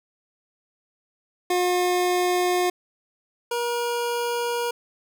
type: tone pair in turn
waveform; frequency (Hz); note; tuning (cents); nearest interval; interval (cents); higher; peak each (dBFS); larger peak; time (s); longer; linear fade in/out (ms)
25% pulse; 358.9 / 476.5; F4 / A#4; +47 / +38; perfect fourth; 491; second; -16 / -20; first; 1.5-2.7 / 3.51-4.71; neither; 5
effects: none